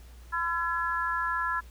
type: harmonic tone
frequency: 338.3 Hz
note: E4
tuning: 45 cents sharp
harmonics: 3 / 4 / 5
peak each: -31 / -31 / -31 dBFS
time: 0.32-1.61 s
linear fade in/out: 20 ms
effects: added 60 Hz sine -46 dBFS peak until 1.7 s + pink hiss -58 dBFS RMS until 1.7 s